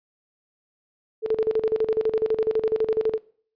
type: tone with tremolo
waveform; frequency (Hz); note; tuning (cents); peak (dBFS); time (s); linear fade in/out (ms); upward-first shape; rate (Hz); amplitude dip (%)
sine; 440; A4; 0; -17; 1.22-3.19; 50; square; 12; 80
effects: noise-tail reverb RT60 0.5 s tail -21 dB re dry + resampled to 11025 Hz